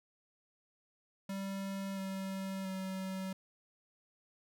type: tone with pitch steps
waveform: square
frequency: 195.1 / 192.41 / 189.76 Hz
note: G3 / G3 / F#3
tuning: -8 / -32 / +44 cents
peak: -38 dBFS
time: 1.29-3.33 s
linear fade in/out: 5 ms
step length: 680 ms
effects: none